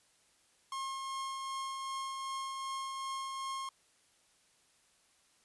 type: tone with tremolo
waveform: 45% pulse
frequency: 1074 Hz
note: C6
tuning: 45 cents sharp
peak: -36 dBFS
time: 0.72-3.69 s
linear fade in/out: 2 ms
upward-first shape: triangle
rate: 2.6 Hz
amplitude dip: 30%
effects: white hiss -69 dBFS RMS until 5.44 s + resampled to 24000 Hz